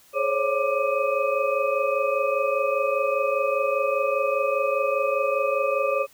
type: tone cluster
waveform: sine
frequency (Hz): 423.6 / 536 / 561 / 1183 / 2528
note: G#4 / C5 / C#5 / D6 / D#7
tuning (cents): +34 / +42 / +21 / +12 / +27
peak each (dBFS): -31 / -25 / -25 / -27 / -31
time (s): 0.13-6.07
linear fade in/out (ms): 50
effects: white hiss -55 dBFS RMS until 6.13 s